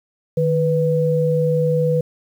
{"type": "tone pair together", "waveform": "sine", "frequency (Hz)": [154.4, 493.9], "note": ["D#3", "B4"], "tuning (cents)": [-13, 0], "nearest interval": "octave + minor sixth", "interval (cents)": 2013, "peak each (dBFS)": [-18, -17], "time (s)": [0.37, 2.01], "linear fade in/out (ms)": 5, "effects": ["8-bit"]}